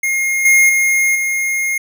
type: tone with level steps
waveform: square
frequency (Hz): 2139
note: C7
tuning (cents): +38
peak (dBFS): -15 / -8 / -12 / -16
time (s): 0.03-1.78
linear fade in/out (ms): 5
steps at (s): 0.45 / 0.69 / 1.15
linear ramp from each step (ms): 5
effects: none